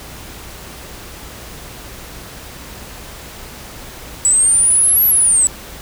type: exponential two-way sweep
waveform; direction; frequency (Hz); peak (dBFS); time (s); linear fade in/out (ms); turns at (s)
sine; up then down; 7790 to 11840 to 7790; -9; 4.25-5.47; 0; 5.06
effects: added 60 Hz sine -40 dBFS peak until 5.81 s + pink hiss -34 dBFS RMS until 5.81 s